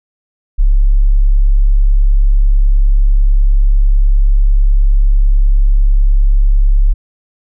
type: tone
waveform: sine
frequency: 34.63 Hz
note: C#1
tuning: 1 cent flat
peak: -5 dBFS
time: 0.58-6.94 s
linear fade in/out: 20 ms
effects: none